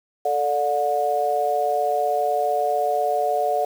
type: chord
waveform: sine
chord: D major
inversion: second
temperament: equal with one note detuned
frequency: 440 / 587.3 / 723.1 Hz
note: A4 / D5 / F#5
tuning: 0 / 0 / -40 cents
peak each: -26 / -24 / -21 dBFS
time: 0.25-3.65 s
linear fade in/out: 5 ms
effects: 7-bit